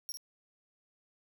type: tone with echo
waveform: sawtooth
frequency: 5588 Hz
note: F8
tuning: in tune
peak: -35 dBFS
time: 0.09-0.12 s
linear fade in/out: 0 ms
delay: 51 ms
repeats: 1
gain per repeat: -5 dB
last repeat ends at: 0.171 s
effects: none